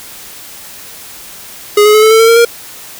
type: tone with pitch steps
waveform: square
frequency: 415.3 / 422.6 / 429.9 / 437.5 / 445.1 / 452.9 / 460.8 / 468.9 Hz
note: G#4 / G#4 / A4 / A4 / A4 / A#4 / A#4 / A#4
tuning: 0 / +30 / -40 / -10 / +20 / -50 / -20 / +10 cents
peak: -4 dBFS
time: 1.77-2.45 s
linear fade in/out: 5 ms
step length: 85 ms
effects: white hiss -31 dBFS RMS until 2.99 s